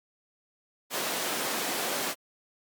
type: high-pass noise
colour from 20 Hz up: pink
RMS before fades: -31 dBFS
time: 0.9-2.15 s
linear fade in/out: 50 ms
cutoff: 300 Hz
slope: 12 dB/octave
effects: high-pass 150 Hz 12 dB/octave + Opus 48 kbps

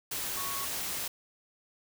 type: tone in noise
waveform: sine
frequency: 1108.7 Hz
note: C#6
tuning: in tune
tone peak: -38 dBFS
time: 0.37-0.65 s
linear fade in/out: 5 ms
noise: white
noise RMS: -35 dBFS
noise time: 0.11-1.08 s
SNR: -6 dB
effects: none

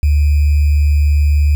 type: tone with sample-and-hold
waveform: sine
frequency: 73.42 Hz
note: D2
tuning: in tune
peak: -8 dBFS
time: 0.03-1.55 s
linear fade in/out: 0 ms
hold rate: 2450 Hz
effects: none

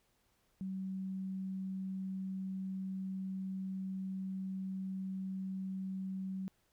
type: tone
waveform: sine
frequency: 190 Hz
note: F#3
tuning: 46 cents sharp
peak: -37 dBFS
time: 0.61-6.48 s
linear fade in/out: 0 ms
effects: pink hiss -75 dBFS RMS until 6.72 s

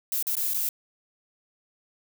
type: noise with dropouts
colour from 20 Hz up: violet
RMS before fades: -27 dBFS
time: 0.12-0.69 s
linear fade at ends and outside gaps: 1 ms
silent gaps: 0.226-0.269 / 0.353-0.368 / 0.536-0.544 s
effects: none

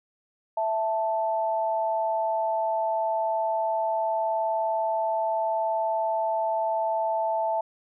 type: tone pair together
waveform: sine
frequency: 659.3 / 880.1 Hz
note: E5 / A5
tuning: 0 / 0 cents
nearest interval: perfect fourth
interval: 500 cents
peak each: -26 dBFS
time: 0.57-7.61 s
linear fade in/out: 5 ms
effects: none

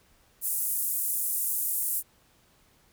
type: band-pass noise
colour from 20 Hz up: white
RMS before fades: -29 dBFS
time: 0.41-2.03 s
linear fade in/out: 50 ms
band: 9300 to 16000 Hz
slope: 24 dB/octave
effects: pink hiss -63 dBFS RMS until 2.92 s

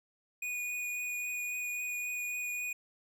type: tone with vibrato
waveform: square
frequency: 2464 Hz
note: D#7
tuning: 17 cents flat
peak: -35 dBFS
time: 0.42-2.73 s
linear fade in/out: 5 ms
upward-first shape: triangle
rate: 3.7 Hz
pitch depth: 10 cents each way
effects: none

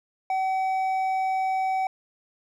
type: tone with hard clipping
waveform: sine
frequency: 760 Hz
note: F#5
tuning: 46 cents sharp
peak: -24 dBFS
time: 0.3-1.87 s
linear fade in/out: 2 ms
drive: 5 dB
effects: none

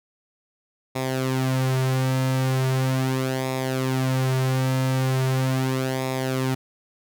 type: tone with flanger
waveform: sawtooth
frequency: 130.81 Hz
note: C3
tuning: in tune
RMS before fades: -23 dBFS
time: 0.95-6.55 s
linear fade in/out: 10 ms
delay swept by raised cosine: 0.66 to 4.96 ms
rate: 0.39 Hz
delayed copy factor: -0.65
effects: none

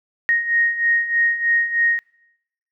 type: beating tone pair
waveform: sine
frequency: 1864.7 / 1867.9 Hz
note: A#6 / A#6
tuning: 0 / +3 cents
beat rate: 3.2 Hz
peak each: -22 / -17 dBFS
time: 0.29-1.99 s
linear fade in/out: 0 ms
effects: noise-tail reverb RT60 0.9 s tail -24 dB re dry

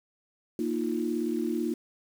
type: chord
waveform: sine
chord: Bb suspended fourth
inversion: none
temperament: equal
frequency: 233.1 / 311.1 / 349.2 Hz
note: Bb3 / Eb4 / F4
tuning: 0 / 0 / 0 cents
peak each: -31 dBFS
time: 0.59-1.74 s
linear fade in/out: 2 ms
effects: 8-bit

